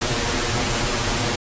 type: noise with comb filter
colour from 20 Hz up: pink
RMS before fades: -22 dBFS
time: 0.01-1.36 s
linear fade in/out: 10 ms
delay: 8.4 ms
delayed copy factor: +0.8
effects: resampled to 16000 Hz